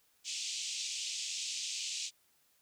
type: band-pass noise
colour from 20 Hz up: white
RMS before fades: -39 dBFS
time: 0.24-2.11 s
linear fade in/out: 50 ms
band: 2500 to 7600 Hz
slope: 48 dB/octave
effects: white hiss -71 dBFS RMS until 2.61 s